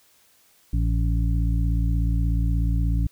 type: harmonic tone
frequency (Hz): 56.6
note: A1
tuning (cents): +50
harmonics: 1 / 2 / 3 / 5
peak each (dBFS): -20 / -26 / -30 / -34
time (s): 0.73-3.07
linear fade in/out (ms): 5
effects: white hiss -59 dBFS RMS until 3.11 s